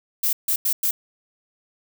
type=noise bursts at uneven times; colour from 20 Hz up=violet; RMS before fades=-21 dBFS; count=4; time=0.23-0.33 / 0.48-0.56 / 0.65-0.73 / 0.83-0.91 s; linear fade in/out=5 ms; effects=none